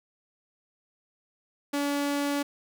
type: tone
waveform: sawtooth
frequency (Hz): 285.6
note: D4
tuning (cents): -48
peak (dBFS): -22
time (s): 1.73-2.43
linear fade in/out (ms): 10
effects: none